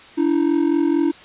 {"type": "ring-modulated tone", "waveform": "triangle", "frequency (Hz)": 311.7, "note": "D#4", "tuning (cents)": 3, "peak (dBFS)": -10, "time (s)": [0.17, 1.12], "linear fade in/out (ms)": 20, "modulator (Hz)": 22.2, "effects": ["white hiss -43 dBFS RMS until 1.24 s", "resampled to 8000 Hz"]}